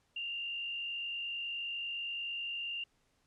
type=tone with frequency modulation; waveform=sine; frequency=2794 Hz; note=F7; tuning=in tune; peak=-36 dBFS; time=0.16-2.84 s; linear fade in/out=5 ms; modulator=49.7 Hz; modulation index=1; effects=pink hiss -74 dBFS RMS until 3.26 s + low-pass 9000 Hz 12 dB/octave